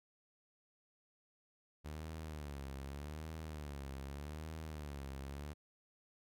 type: tone with vibrato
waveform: sawtooth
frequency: 73.42 Hz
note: D2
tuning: in tune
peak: -40 dBFS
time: 1.84-5.54 s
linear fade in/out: 20 ms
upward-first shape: sine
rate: 0.83 Hz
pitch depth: 140 cents each way
effects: none